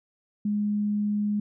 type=tone; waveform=sine; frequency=207.7 Hz; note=G#3; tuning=in tune; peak=-23 dBFS; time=0.45-1.4 s; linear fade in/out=5 ms; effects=none